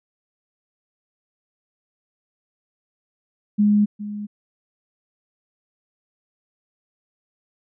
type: tone with echo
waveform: sine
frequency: 207.7 Hz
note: G#3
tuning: in tune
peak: -13 dBFS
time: 3.58-3.86 s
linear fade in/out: 20 ms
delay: 410 ms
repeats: 1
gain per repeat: -14 dB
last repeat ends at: 4.27 s
effects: none